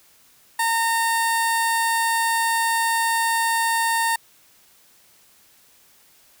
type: tone with notch filter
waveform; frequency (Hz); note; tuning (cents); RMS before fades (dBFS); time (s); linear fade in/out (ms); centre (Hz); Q
15% pulse; 915; A#5; -32; -21; 0.59-4.16; 5; 3100; 1.1
effects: white hiss -55 dBFS RMS until 6.4 s